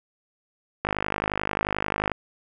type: click train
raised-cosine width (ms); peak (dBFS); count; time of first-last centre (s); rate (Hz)
0.5; -9; 66; 0.85-2.117; 51.3
effects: none